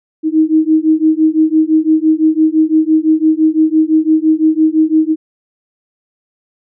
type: beating tone pair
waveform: sine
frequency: 311.9 / 317.8 Hz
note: D#4 / D#4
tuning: +4 / +37 cents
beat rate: 5.9 Hz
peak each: -11 dBFS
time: 0.23-5.16 s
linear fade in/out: 50 ms
effects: none